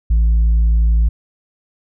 sine tone, 55.8 Hz, A1, 25 cents sharp, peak -7 dBFS, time 0.1-1.09 s, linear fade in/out 10 ms, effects tanh soft clip ceiling -9 dBFS

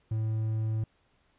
triangle tone, 110 Hz, A2, in tune, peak -25 dBFS, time 0.11-0.84 s, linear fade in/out 5 ms, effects pink hiss -69 dBFS RMS until 1.38 s + resampled to 8000 Hz

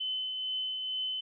sine tone with tremolo, 3040 Hz, F#7, 46 cents sharp, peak -30 dBFS, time 0-1.21 s, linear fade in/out 10 ms, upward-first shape triangle, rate 2.2 Hz, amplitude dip 35%, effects none

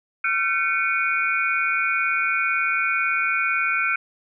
sine tone cluster, 1369 / 1527 / 2229 / 2447 Hz, F6 / G6 / C#7 / D#7, -35 / -46 / +9 / -29 cents, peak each -25 dBFS, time 0.24-3.96 s, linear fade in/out 5 ms, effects none

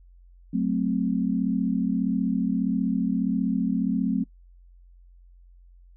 sine chord, F# diminished, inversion none, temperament equal, 185 / 220 / 261.6 Hz, F#3 / A3 / C4, 0 / 0 / 0 cents, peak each -26 dBFS, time 0.53-4.24 s, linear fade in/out 10 ms, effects noise-tail reverb RT60 0.1 s tail -24 dB re dry + added 44 Hz sine -49 dBFS peak until 5.96 s

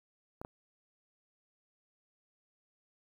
clicks, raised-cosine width 1 ms, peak -28 dBFS, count 2, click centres 0.415 / 0.449 s, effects 9-bit

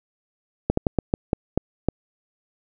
slowing click train, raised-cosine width 2 ms, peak -5 dBFS, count 8, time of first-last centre 0.7-1.886 s, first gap 74 ms, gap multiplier 1.27, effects none

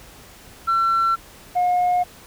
sine tone pair in turn, 1350 / 717.6 Hz, E6 / F5, +41 / +47 cents, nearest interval major seventh, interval 1094 cents, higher first, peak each -14 dBFS, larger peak neither, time 0.67-1.16 / 1.55-2.04 s, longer neither, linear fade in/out 20 ms, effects tanh soft clip ceiling -14 dBFS + pink hiss -45 dBFS RMS until 2.26 s

